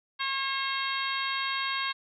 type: harmonic tone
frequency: 540 Hz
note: C#5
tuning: 45 cents flat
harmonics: 2 / 3 / 4 / 5 / 6 / 7 / 8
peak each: -33 / -35 / -36 / -37 / -38 / -38 / -39 dBFS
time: 0.19-1.93 s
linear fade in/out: 20 ms
effects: none